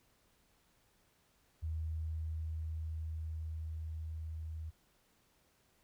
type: tone with level ramp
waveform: sine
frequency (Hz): 79.6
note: D#2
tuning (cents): +40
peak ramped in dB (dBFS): -35 to -40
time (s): 1.62-4.71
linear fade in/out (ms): 20
effects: pink hiss -72 dBFS RMS until 5.83 s